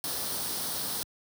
white noise with comb filter, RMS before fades -33 dBFS, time 0.04-1.03 s, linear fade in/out 0 ms, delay 0.21 ms, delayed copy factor +0.6, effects high-pass 80 Hz 12 dB/octave

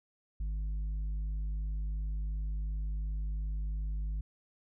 sine tone with tanh clipping, 51.4 Hz, G#1, 17 cents flat, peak -33 dBFS, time 0.4-4.21 s, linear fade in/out 5 ms, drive 5 dB, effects none

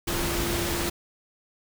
sine tone in noise, 343.8 Hz, F4, 27 cents flat, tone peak -31 dBFS, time 0.07-0.9 s, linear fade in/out 10 ms, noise pink, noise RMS -28 dBFS, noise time 0.07-0.9 s, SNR -6 dB, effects none

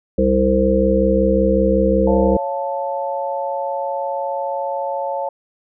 harmonic tone, 65.41 Hz, C2, in tune, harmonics 1 / 3 / 5 / 7 / 8, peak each -21 / -18 / -21 / -19 / -17 dBFS, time 0.18-2.37 s, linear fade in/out 5 ms
sine chord, Db augmented, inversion none, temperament equal with one note detuned, 554.4 / 694 / 880 Hz, Db5 / F5 / A5, 0 / -11 / 0 cents, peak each -23 / -27 / -24 dBFS, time 2.07-5.29 s, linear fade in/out 5 ms
effects none

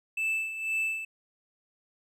triangle tone with tremolo, 2637 Hz, E7, in tune, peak -24 dBFS, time 0.17-1.05 s, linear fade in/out 5 ms, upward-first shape sine, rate 2 Hz, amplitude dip 65%, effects none

